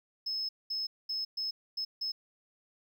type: tone bursts at uneven times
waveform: triangle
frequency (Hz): 5190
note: E8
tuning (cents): -28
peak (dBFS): -29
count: 6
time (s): 0.26-0.49 / 0.7-0.87 / 1.09-1.25 / 1.37-1.51 / 1.77-1.85 / 2.01-2.12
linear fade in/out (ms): 10
effects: tanh soft clip ceiling -29 dBFS